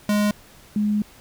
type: tone pair in turn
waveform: square / sine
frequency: 207.7 / 209.3 Hz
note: G#3 / G#3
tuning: 0 / +14 cents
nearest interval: unison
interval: 14 cents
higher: second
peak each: -18 dBFS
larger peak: neither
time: 0.09-0.31 / 0.76-1.02 s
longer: second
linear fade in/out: 2 ms
effects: pink hiss -49 dBFS RMS until 1.2 s